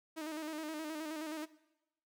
sawtooth tone with vibrato, 311.1 Hz, D#4, in tune, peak -36 dBFS, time 0.16-1.46 s, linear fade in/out 20 ms, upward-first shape square, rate 9.5 Hz, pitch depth 50 cents each way, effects noise-tail reverb RT60 0.9 s tail -18 dB re dry

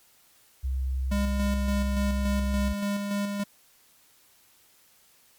sine tone, 65.41 Hz, C2, in tune, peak -25 dBFS, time 0.63-2.74 s, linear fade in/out 20 ms
square tone with tremolo, 202.4 Hz, G#3, 44 cents flat, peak -26 dBFS, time 1.11-3.44 s, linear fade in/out 10 ms, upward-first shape square, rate 3.5 Hz, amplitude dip 35%
effects white hiss -60 dBFS RMS until 5.38 s + MP3 96 kbps

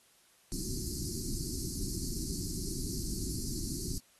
pink band-stop noise, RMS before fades -37 dBFS, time 0.52-3.98 s, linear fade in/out 0 ms, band 380 to 4300 Hz, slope 96 dB/octave, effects white hiss -65 dBFS RMS until 4.19 s + AAC 32 kbps

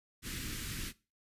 pink band-stop noise, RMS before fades -40 dBFS, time 0.22-0.93 s, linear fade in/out 50 ms, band 340 to 1500 Hz, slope 24 dB/octave, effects noise-tail reverb RT60 0.3 s tail -19 dB re dry + resampled to 32000 Hz

